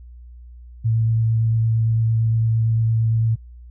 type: tone with vibrato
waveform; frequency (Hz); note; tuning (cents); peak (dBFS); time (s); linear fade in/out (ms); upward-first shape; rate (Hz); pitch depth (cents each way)
sine; 112.8; A2; +44; -15; 0.84-3.36; 20; square; 8.8; 9
effects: added 60 Hz sine -38 dBFS peak until 3.7 s